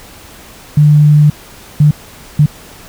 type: tone bursts at uneven times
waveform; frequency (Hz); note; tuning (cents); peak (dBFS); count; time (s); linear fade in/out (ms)
sine; 149.1; D3; +27; -3; 3; 0.77-1.3 / 1.8-1.91 / 2.39-2.46; 5
effects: pink hiss -36 dBFS RMS until 2.88 s